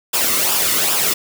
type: noise with flanger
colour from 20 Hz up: white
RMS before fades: -17 dBFS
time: 0.13-1.14 s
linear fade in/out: 10 ms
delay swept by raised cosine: 0.47 to 1.27 ms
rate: 2.5 Hz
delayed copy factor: -0.6
effects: none